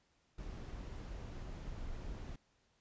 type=noise; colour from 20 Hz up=brown; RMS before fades=-45 dBFS; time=0.38-2.36 s; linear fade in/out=5 ms; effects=pink hiss -75 dBFS RMS until 2.8 s + resampled to 16000 Hz